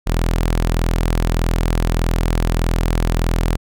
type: tone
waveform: sawtooth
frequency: 41.64 Hz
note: E1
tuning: 18 cents sharp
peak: -11 dBFS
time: 0.06-3.57 s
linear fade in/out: 20 ms
effects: none